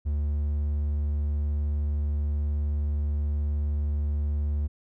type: tone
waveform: triangle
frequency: 73.42 Hz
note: D2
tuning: in tune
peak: -22 dBFS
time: 0.05-4.68 s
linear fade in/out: 20 ms
effects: none